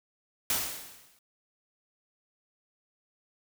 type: noise with exponential decay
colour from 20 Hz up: white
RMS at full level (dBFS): -26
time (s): 0.5-1.19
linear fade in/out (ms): 2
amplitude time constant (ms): 150
effects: none